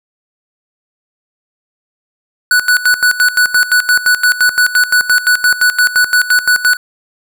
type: tone with tremolo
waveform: square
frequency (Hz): 1480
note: F#6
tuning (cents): 0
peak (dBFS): -7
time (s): 2.51-6.77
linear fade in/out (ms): 2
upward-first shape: square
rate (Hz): 5.8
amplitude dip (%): 80
effects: none